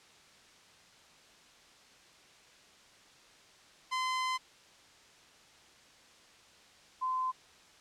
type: tone pair in turn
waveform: sawtooth / sine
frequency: 1029 / 1029 Hz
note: C6 / C6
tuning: -29 / -29 cents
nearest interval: unison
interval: 0 cents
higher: neither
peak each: -27 / -30 dBFS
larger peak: first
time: 3.91-4.38 / 7.01-7.32 s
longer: first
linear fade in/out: 20 ms
effects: white hiss -59 dBFS RMS until 7.8 s + low-pass 6000 Hz 12 dB/octave